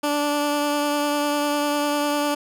15% pulse tone with vibrato, 292.1 Hz, D4, 9 cents flat, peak -14 dBFS, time 0.03-2.35 s, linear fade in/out 10 ms, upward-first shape triangle, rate 10 Hz, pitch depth 15 cents each way, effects none

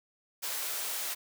white high-pass noise, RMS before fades -35 dBFS, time 0.42-1.15 s, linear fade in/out 20 ms, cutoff 480 Hz, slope 12 dB/octave, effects none

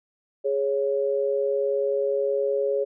sine tone pair together, 415.3 / 554.4 Hz, G#4 / C#5, 0 / 0 cents, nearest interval perfect fourth, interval 500 cents, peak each -24 / -24 dBFS, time 0.44-2.85 s, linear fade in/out 20 ms, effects none

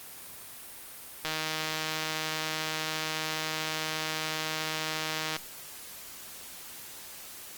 click train, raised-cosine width 0.2 ms, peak -14 dBFS, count 647, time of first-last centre 1.25-5.365 s, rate 157 Hz, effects white hiss -45 dBFS RMS until 7.57 s + Opus 32 kbps

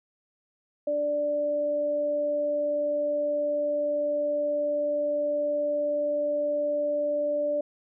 sine tone pair together, 293.6 / 587.3 Hz, D4 / D5, 0 / 0 cents, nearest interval octave, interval 1200 cents, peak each -36 / -24 dBFS, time 0.87-7.61 s, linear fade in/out 5 ms, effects none

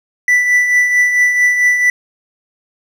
triangle tone with tremolo, 1975.5 Hz, B6, in tune, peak -5 dBFS, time 0.28-1.9 s, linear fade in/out 2 ms, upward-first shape triangle, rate 4.5 Hz, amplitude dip 55%, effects none

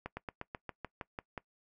slowing click train, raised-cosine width 0.5 ms, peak -24 dBFS, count 10, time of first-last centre 0.06-1.378 s, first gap 110 ms, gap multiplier 1.07, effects noise-tail reverb RT60 0.1 s tail -21 dB re dry

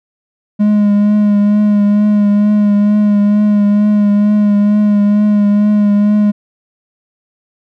triangle tone with vibrato, 207 Hz, G#3, 5 cents flat, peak -5 dBFS, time 0.59-6.32 s, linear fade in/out 20 ms, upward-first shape triangle, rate 2.2 Hz, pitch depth 28 cents each way, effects none

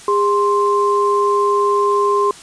sine tone pair together, 406.5 / 1050 Hz, G#4 / C6, -37 / +6 cents, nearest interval octave + major third, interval 1643 cents, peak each -15 dBFS, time 0.08-2.31 s, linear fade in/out 2 ms, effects white hiss -38 dBFS RMS until 2.42 s + resampled to 22050 Hz

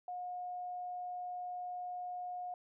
sine tone, 720 Hz, F#5, 47 cents flat, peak -39 dBFS, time 0.08-2.54 s, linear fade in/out 2 ms, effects none

